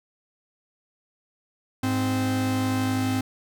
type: tone pair together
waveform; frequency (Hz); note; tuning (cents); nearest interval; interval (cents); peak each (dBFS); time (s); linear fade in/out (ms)
45% pulse; 103.87 / 260; G#2 / C4; +1 / -11; octave + major third; 1588; -27 / -24; 1.83-3.21; 5
effects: none